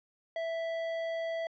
triangle tone with tanh clipping, 659.3 Hz, E5, in tune, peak -34 dBFS, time 0.36-1.47 s, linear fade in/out 2 ms, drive 18 dB, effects low-pass 4000 Hz 12 dB/octave

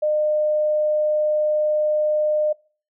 sine tone, 607 Hz, D#5, 43 cents flat, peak -17 dBFS, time 0.02-2.53 s, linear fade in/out 10 ms, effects noise-tail reverb RT60 0.4 s tail -23 dB re dry

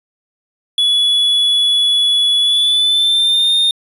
triangle tone with pitch glide, 3405 to 3649 Hz, G#7 to A#7, +42 to -38 cents, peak -9 dBFS, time 0.78-3.71 s, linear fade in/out 2 ms, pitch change +120 cents, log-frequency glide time 2.4-3.54 s, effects resampled to 32000 Hz + 7-bit

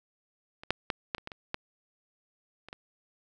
clicks, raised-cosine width 0.3 ms, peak -28 / -9 / -12 / -14 / -26 / -22 / -26 / -15 / -29 / -24 dBFS, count 10, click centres 0.635 / 0.706 / 0.902 / 1.148 / 1.182 / 1.274 / 1.318 / 1.544 / 2.686 / 2.729 s, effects none

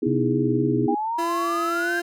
sine chord, E major seventh, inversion second, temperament just, 247.2 / 309 / 329.6 / 412 Hz, B3 / D#4 / E4 / G#4, +2 / -12 / 0 / -14 cents, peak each -25 dBFS, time 0.02-0.95 s, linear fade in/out 10 ms
sine tone with vibrato, 130 Hz, C3, 11 cents flat, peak -25 dBFS, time 0.06-0.87 s, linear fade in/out 10 ms, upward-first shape sine, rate 3.8 Hz, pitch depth 55 cents each way
sine exponential sweep, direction up, 790 to 1613 Hz, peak -23 dBFS, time 0.88-2 s, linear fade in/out 5 ms
30% pulse tone with pitch glide, 339 to 345.9 Hz, E4 to F4, +49 to -17 cents, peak -23 dBFS, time 1.18-2.02 s, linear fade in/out 10 ms, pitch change +34 cents, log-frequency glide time 1.82-1.89 s
effects none

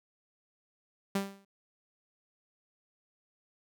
sawtooth tone with exponential decay, 196.9 Hz, G3, 8 cents sharp, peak -22 dBFS, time 1.15-1.45 s, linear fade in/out 5 ms, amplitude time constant 65 ms, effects none

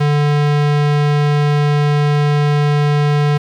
square tone, 146.83 Hz, D3, in tune, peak -12 dBFS, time 0-3.38 s, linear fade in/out 10 ms, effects low-pass 4000 Hz 12 dB/octave + 7-bit

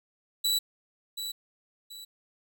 sawtooth tone with echo, 3941 Hz, B7, 4 cents flat, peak -21 dBFS, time 0.44-0.59 s, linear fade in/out 10 ms, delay 730 ms, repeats 2, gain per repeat -9 dB, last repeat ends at 2.05 s, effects none

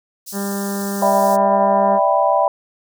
pink high-pass noise, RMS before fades -32 dBFS, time 0.26-1.37 s, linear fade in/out 20 ms, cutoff 5300 Hz, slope 24 dB/octave
harmonic tone, 199.3 Hz, G3, 29 cents sharp, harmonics 1 / 2 / 3 / 4 / 5 / 6 / 7 / 8 / 9, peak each -22 / -28 / -32 / -34 / -36 / -38 / -39 / -40 / -41 dBFS, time 0.32-2 s, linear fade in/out 50 ms
sine chord, E minor seventh, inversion third, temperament equal with one note detuned, 587.3 / 655.1 / 784 / 987.8 Hz, D5 / E5 / G5 / B5, 0 / -11 / 0 / 0 cents, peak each -18 dBFS, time 1.02-2.48 s, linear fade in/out 2 ms
effects none

